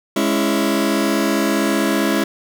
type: chord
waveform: sawtooth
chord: C# minor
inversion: second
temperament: just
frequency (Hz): 207.9 / 277.2 / 332.6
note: G#3 / C#4 / E4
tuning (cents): +2 / 0 / +16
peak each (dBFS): -16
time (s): 0.16-2.24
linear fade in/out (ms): 5
effects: none